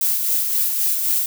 violet noise with tremolo, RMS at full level -18 dBFS, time 0.01-1.26 s, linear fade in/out 2 ms, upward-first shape sine, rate 3.8 Hz, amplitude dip 40%, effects none

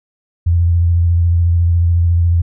sine tone with vibrato, 85.5 Hz, F2, 36 cents flat, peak -9 dBFS, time 0.46-2.42 s, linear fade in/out 10 ms, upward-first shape triangle, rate 14 Hz, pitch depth 37 cents each way, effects none

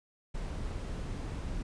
brown noise, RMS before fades -37 dBFS, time 0.34-1.63 s, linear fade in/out 10 ms, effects resampled to 22050 Hz

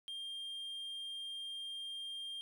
triangle tone, 3200 Hz, G7, 35 cents sharp, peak -40 dBFS, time 0.08-2.41 s, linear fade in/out 0 ms, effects none

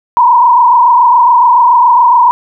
sine tone with frequency modulation, 969 Hz, B5, 33 cents flat, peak -3 dBFS, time 0.17-2.31 s, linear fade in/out 0 ms, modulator 27.1 Hz, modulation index 1.7, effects none

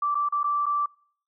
sine tone with dropouts, 1167 Hz, D6, 11 cents flat, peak -22 dBFS, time 0.02-0.86 s, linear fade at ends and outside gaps 5 ms, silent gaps 0.146-0.152 / 0.288-0.323 / 0.432-0.441 / 0.658-0.664 s, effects noise-tail reverb RT60 0.6 s tail -25 dB re dry

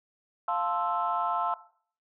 sine chord, F major seventh, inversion none, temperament equal, 698.5 / 880 / 1046.5 / 1318.5 Hz, F5 / A5 / C6 / E6, 0 / 0 / 0 / 0 cents, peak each -31 dBFS, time 0.48-1.54 s, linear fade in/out 2 ms, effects noise-tail reverb RT60 0.5 s tail -17 dB re dry + tanh soft clip ceiling -17 dBFS

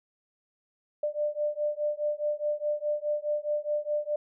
sine beating tone pair, 593 / 597.8 Hz, D5 / D5, +17 / +31 cents, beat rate 4.8 Hz, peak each -30 dBFS, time 1.03-4.16 s, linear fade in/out 5 ms, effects none

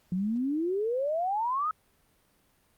sine exponential sweep, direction up, 175.6 to 1300 Hz, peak -26 dBFS, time 0.12-1.71 s, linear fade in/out 2 ms, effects pink hiss -67 dBFS RMS until 2.77 s + Opus 48 kbps

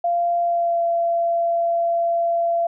sine tone with pitch glide, 691 to 680.3 Hz, F5 to F5, -19 to -46 cents, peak -17 dBFS, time 0.04-2.67 s, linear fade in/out 5 ms, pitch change -27 cents, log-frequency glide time 0.41-0.83 s, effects none

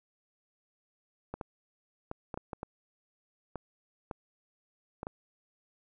clicks, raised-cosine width 1 ms, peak -23 dBFS, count 11, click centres 1.34 / 1.412 / 2.114 / 2.342 / 2.375 / 2.532 / 2.631 / 3.557 / 4.112 / 5.031 / 5.069 s, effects none

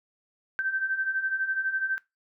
sine beating tone pair, 1545 / 1557 Hz, G6 / G6, -26 / -12 cents, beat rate 12 Hz, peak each -32 / -27 dBFS, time 0.59-1.98 s, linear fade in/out 0 ms, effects noise-tail reverb RT60 0.2 s tail -20 dB re dry

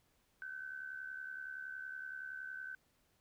sine tone with amplitude modulation, 1528 Hz, G6, 45 cents flat, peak -40 dBFS, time 0.42-2.75 s, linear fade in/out 0 ms, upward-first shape sine, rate 70.7 Hz, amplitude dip 65%, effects pink hiss -75 dBFS RMS until 3.2 s

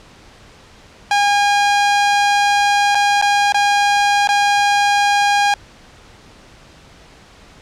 sawtooth tone with dropouts, 814 Hz, G#5, 35 cents flat, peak -8 dBFS, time 1.11-5.54 s, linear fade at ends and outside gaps 2 ms, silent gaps 2.948-2.952 / 3.215-3.223 / 3.523-3.544 / 4.274-4.289 s, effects pink hiss -44 dBFS RMS until 7.61 s + low-pass 6000 Hz 12 dB/octave

